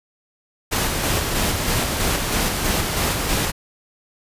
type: noise with tremolo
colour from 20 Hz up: pink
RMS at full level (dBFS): -20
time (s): 0.71-3.52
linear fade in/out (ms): 20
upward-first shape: square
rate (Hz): 3.1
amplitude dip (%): 30
effects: resampled to 32000 Hz